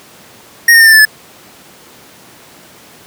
square tone with pitch steps, 1864.7 / 1836.9 / 1809.5 / 1782.6 / 1756 / 1729.8 Hz, A#6 / A#6 / A6 / A6 / A6 / A6, 0 / -26 / +48 / +22 / -4 / -30 cents, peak -3 dBFS, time 0.68-1.052 s, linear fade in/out 5 ms, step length 62 ms, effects pink hiss -39 dBFS RMS until 3.06 s + high-pass 150 Hz 12 dB/octave

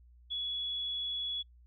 sine tone, 3383 Hz, G#7, 31 cents sharp, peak -33 dBFS, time 0.3-1.43 s, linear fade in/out 20 ms, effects noise-tail reverb RT60 0.1 s tail -24 dB re dry + added 60 Hz sine -56 dBFS peak until 1.66 s

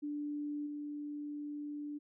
sine tone with level steps, 293.7 Hz, D4, in tune, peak -36 / -39 dBFS, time 0.02-1.99 s, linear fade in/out 20 ms, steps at 0.66 s, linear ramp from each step 10 ms, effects none

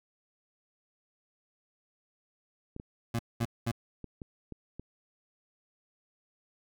clicks, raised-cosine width 3 ms, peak -28 dBFS, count 7, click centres 2.764 / 2.799 / 3.429 / 4.043 / 4.218 / 4.523 / 4.796 s
25% pulse tone bursts, 116.54 Hz, A#2, in tune, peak -25 dBFS, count 3, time 3.14-3.716 s, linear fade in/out 5 ms, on 52 ms, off 210 ms
effects none

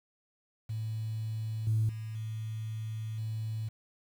sine tone with level steps, 110 Hz, A2, in tune, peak -32 / -24 / -36 / -34 / -32 dBFS, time 0.69-3.69 s, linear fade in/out 10 ms, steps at 1.67 / 1.89 / 2.15 / 3.18 s, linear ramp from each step 2 ms, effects tanh soft clip ceiling -20 dBFS + 9-bit

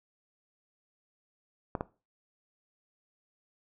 clicks, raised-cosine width 1 ms, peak -17 dBFS, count 2, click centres 1.752 / 1.809 s, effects noise-tail reverb RT60 0.3 s tail -18 dB re dry

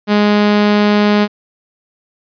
sawtooth tone, 207.7 Hz, G#3, in tune, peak -5 dBFS, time 0.07-1.28 s, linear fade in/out 50 ms, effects resampled to 11025 Hz

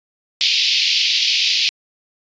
white band-pass noise, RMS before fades -17 dBFS, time 0.41-1.69 s, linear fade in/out 0 ms, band 2400 to 5100 Hz, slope 48 dB/octave, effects resampled to 16000 Hz

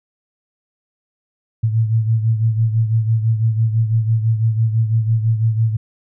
sine beating tone pair, 111.1 / 117.1 Hz, A2 / A#2, +17 / +8 cents, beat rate 6 Hz, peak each -14 / -21 dBFS, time 1.63-5.77 s, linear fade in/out 10 ms, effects none

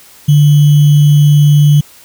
sine tone with sample-and-hold, 146.83 Hz, D3, in tune, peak -3 dBFS, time 0.28-1.81 s, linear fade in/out 10 ms, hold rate 3150 Hz, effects white hiss -40 dBFS RMS until 2.04 s

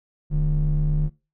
triangle ring-modulated tone, 92.5 Hz, F#2, in tune, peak -12 dBFS, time 0.3-1.1 s, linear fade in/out 50 ms, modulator 58.4 Hz, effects noise-tail reverb RT60 0.3 s tail -23 dB re dry + tanh soft clip ceiling -12 dBFS

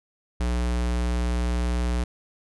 square tone, 60.2 Hz, B1, 44 cents flat, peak -23 dBFS, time 0.4-2.04 s, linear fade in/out 5 ms, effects resampled to 24000 Hz

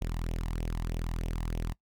sawtooth tone with flanger, 41.2 Hz, E1, in tune, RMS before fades -33 dBFS, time 0.01-1.73 s, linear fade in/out 10 ms, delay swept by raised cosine 0.32 to 1.07 ms, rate 3.2 Hz, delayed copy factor +0.65, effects noise-tail reverb RT60 0.1 s tail -21 dB re dry

